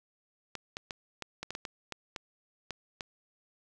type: clicks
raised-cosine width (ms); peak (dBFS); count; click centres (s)
0.2; -20; 12; 0.553 / 0.769 / 0.908 / 1.223 / 1.43 / 1.506 / 1.551 / 1.652 / 1.923 / 2.162 / 2.707 / 3.008
effects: none